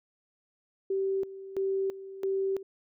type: tone with tremolo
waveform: sine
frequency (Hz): 387.2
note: G4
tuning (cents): -21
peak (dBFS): -26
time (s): 0.9-2.63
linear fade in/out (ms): 5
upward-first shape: square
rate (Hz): 1.5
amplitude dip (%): 80
effects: none